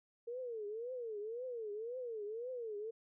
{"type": "tone with vibrato", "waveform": "sine", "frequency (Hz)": 458.8, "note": "A#4", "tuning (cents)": -28, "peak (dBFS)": -40, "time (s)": [0.27, 2.91], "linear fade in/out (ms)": 10, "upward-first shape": "triangle", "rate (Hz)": 1.9, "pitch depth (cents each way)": 220, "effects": []}